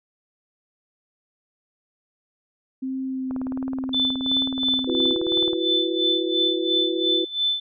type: tone with vibrato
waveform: sine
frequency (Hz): 261.6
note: C4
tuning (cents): 0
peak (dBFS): -25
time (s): 2.82-5.14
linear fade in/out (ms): 10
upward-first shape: sine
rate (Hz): 1.4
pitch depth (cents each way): 14
type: click train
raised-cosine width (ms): 1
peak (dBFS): -22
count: 43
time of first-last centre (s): 3.31-5.532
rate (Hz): 18.9
type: tone with tremolo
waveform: sine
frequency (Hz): 3520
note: A7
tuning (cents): 0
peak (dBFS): -18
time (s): 3.93-7.6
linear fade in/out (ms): 5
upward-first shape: sine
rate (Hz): 2.9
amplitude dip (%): 85
type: chord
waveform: sine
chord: E suspended second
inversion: none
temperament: equal with one note detuned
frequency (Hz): 333.7 / 370 / 493.9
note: E4 / F#4 / B4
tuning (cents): +21 / 0 / 0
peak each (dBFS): -25 / -26 / -30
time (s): 4.87-7.25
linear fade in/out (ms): 10
effects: none